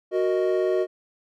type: chord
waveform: triangle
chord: D# minor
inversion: first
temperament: equal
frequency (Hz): 370 / 466.2 / 622.3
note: F#4 / A#4 / D#5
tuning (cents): 0 / 0 / 0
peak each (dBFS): -20 / -26 / -24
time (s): 0.11-0.87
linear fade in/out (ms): 50
effects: none